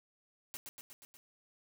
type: noise with echo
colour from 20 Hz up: white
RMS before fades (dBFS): -44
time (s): 0.54-0.57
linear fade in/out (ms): 0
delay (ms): 120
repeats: 5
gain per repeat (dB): -3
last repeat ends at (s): 1.17
effects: none